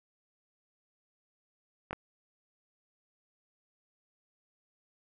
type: clicks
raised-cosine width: 0.5 ms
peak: -21 dBFS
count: 2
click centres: 1.909 / 1.93 s
effects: none